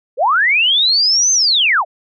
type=linear two-way sweep; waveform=sine; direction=up then down; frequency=435 to 6310 to 569 Hz; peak=-10 dBFS; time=0.17-1.85 s; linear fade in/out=50 ms; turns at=1.32 s; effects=none